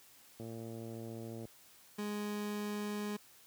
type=click train; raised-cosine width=2 ms; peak=-33 dBFS; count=121; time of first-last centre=0.4-1.453 s; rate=114 Hz
type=tone; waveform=30% pulse; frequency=207.7 Hz; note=G#3; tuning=in tune; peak=-34 dBFS; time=1.98-3.17 s; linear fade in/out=10 ms
effects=white hiss -61 dBFS RMS until 3.46 s + high-pass 60 Hz 12 dB/octave